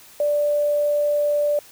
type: tone with quantisation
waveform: sine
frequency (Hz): 587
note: D5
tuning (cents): -1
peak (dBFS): -17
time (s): 0.2-1.59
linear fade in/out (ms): 2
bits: 7
effects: white hiss -47 dBFS RMS until 1.71 s